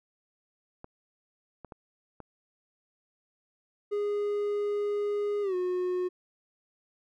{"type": "clicks", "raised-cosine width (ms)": 1, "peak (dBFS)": -29, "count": 4, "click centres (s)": [0.844, 1.647, 1.722, 2.203]}
{"type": "tone with pitch glide", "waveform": "triangle", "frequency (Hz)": [411.9, 362.7], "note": ["G#4", "F#4"], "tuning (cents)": [-14, -34], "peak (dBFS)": -25, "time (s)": [3.91, 6.09], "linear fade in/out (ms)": 20, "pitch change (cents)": -220, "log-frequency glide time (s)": [5.42, 5.55]}
{"effects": []}